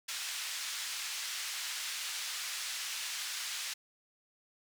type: band-pass noise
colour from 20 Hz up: white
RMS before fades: -39 dBFS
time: 0.08-3.74 s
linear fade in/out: 10 ms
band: 1600 to 6400 Hz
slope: 12 dB/octave
effects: none